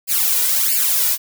blue noise with flanger, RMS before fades -17 dBFS, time 0.07-1.18 s, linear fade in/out 50 ms, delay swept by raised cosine 0.41 to 2.11 ms, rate 1.5 Hz, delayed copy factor +0.9, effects none

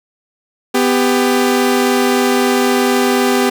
sawtooth tone pair together, 250 / 396.9 Hz, B3 / G4, +21 / +22 cents, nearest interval minor sixth, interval 801 cents, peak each -10 dBFS, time 0.74-3.5 s, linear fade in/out 10 ms, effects none

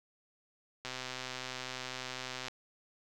click train, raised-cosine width 0.2 ms, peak -22 dBFS, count 210, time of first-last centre 0.85-2.483 s, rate 128 Hz, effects none

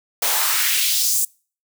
white noise with high-pass filter sweep, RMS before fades -19 dBFS, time 0.22-1.25 s, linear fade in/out 5 ms, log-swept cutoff 550 to 8600 Hz, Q 1.7, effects noise-tail reverb RT60 0.4 s tail -26 dB re dry

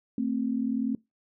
sine tone pair together, 224.6 / 265 Hz, A3 / C4, +36 / +22 cents, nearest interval minor third, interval 286 cents, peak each -28 dBFS, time 0.18-0.95 s, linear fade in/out 2 ms, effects noise-tail reverb RT60 0.2 s tail -24 dB re dry

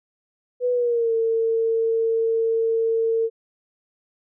sine tone with pitch glide, 493.9 to 452.9 Hz, B4 to A#4, 0 to -50 cents, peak -18 dBFS, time 0.6-3.3 s, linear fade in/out 50 ms, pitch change -150 cents, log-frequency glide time 0.72-1.13 s, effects none

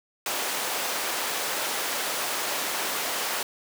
pink high-pass noise, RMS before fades -29 dBFS, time 0.26-3.43 s, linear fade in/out 2 ms, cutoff 540 Hz, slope 12 dB/octave, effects none

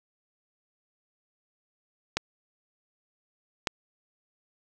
clicks, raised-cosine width 0.2 ms, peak -8 dBFS, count 2, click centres 2.17 / 3.672 s, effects none

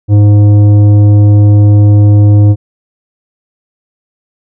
sine tone with tanh clipping, 103.4 Hz, G#2, 7 cents flat, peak -3 dBFS, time 0.08-2.56 s, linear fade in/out 50 ms, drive 10 dB, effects none

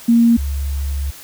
sine tone pair in turn, 233.1 / 69.6 Hz, A#3 / C#2, 0 / +8 cents, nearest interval octave + major sixth, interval 2092 cents, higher first, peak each -8 / -18 dBFS, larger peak first, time 0.08-0.37 / 0.37-1.11 s, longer second, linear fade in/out 10 ms, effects white hiss -38 dBFS RMS until 1.23 s

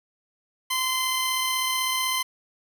15% pulse tone pair together, 1035 / 3069 Hz, C6 / G7, -19 / -37 cents, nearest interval octave + perfect fifth, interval 1882 cents, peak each -18 / -22 dBFS, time 0.7-2.23 s, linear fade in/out 10 ms, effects none

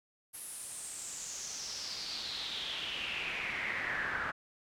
brown noise with band-pass filter sweep, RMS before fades -39 dBFS, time 0.33-4.32 s, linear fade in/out 20 ms, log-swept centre 11000 to 1500 Hz, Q 5.5, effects none

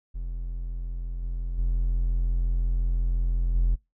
triangle tone with level steps, 42.84 Hz, F1, 33 cents flat, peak -27 / -25 / -19 / -16 dBFS, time 0.14-3.76 s, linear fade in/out 20 ms, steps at 1.22 / 1.58 / 3.55 s, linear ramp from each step 5 ms, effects noise-tail reverb RT60 0.2 s tail -24 dB re dry + tanh soft clip ceiling -12 dBFS

